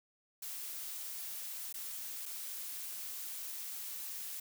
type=noise with dropouts; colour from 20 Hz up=blue; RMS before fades=-43 dBFS; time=0.42-4.4 s; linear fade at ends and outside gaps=5 ms; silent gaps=1.727-1.74 / 2.257-2.26 s; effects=none